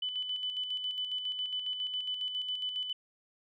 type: tone with tremolo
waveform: sine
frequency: 3000 Hz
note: F#7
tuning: 23 cents sharp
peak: -31 dBFS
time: 0.02-2.93 s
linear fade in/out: 5 ms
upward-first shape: square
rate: 7.3 Hz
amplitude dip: 45%
effects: none